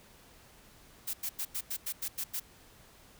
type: noise bursts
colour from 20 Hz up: blue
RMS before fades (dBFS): -35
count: 9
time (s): 1.07-2.4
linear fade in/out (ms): 10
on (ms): 66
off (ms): 92
effects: pink hiss -58 dBFS RMS until 3.19 s